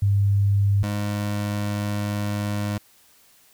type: tone pair in turn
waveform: sine / 25% pulse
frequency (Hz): 100 / 103.23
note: G2 / G#2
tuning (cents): +35 / -10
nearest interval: minor second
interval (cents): 55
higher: second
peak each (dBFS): -16 / -20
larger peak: first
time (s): 0.02-0.83 / 0.83-2.78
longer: second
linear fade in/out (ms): 5
effects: white hiss -56 dBFS RMS until 3.53 s